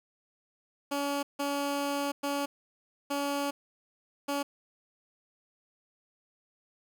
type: tone bursts at uneven times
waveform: 15% pulse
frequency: 283.4 Hz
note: C#4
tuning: 38 cents sharp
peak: -23 dBFS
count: 5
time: 0.91-1.23 / 1.39-2.12 / 2.23-2.46 / 3.1-3.51 / 4.28-4.43 s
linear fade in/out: 10 ms
effects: none